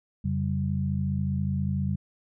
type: tone cluster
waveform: sine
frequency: 88.1 / 138.3 / 192.7 Hz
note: F2 / C#3 / G3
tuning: +16 / -4 / -29 cents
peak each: -29 dBFS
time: 0.24-1.96 s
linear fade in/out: 10 ms
effects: none